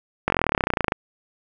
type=slowing click train; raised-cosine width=0.5 ms; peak=-4 dBFS; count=23; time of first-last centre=0.28-0.921 s; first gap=21 ms; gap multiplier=1.03; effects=none